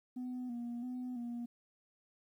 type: tone with vibrato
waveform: sine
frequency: 244.4 Hz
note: B3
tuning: 18 cents flat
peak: -36 dBFS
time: 0.16-1.46 s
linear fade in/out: 10 ms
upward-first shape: square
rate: 1.5 Hz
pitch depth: 43 cents each way
effects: tanh soft clip ceiling -37 dBFS + 12-bit